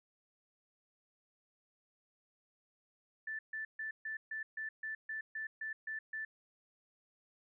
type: tone bursts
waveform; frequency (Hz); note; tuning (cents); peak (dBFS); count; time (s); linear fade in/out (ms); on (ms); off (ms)
sine; 1760; A6; 0; -38; 12; 3.27-6.25; 5; 120; 140
effects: none